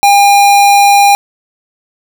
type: tone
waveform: square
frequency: 806 Hz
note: G5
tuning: 48 cents sharp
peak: -4 dBFS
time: 0.03-1.15 s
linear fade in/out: 0 ms
effects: none